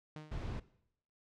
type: tone with exponential decay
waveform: sawtooth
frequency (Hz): 153.5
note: D#3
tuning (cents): -23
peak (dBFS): -39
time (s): 0.16-0.57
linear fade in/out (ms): 0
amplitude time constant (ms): 87
type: noise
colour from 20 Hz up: brown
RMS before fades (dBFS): -40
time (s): 0.31-0.6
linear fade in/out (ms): 10
effects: noise-tail reverb RT60 0.7 s tail -18 dB re dry + low-pass 5000 Hz 12 dB/octave